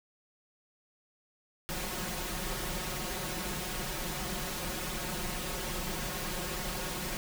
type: noise with comb filter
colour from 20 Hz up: pink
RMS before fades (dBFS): -36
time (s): 1.69-7.17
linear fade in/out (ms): 0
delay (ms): 5.5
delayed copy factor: +0.85
effects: none